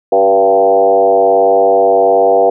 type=tone with frequency modulation; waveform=sine; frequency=583 Hz; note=D5; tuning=13 cents flat; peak=-6 dBFS; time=0.12-2.5 s; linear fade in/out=5 ms; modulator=98.7 Hz; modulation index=1.9; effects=none